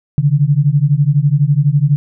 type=beating tone pair; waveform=sine; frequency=138.59 / 150.59 Hz; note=C#3 / D3; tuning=0 / +44 cents; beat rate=12 Hz; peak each=-12 dBFS; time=0.18-1.96 s; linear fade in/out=0 ms; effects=none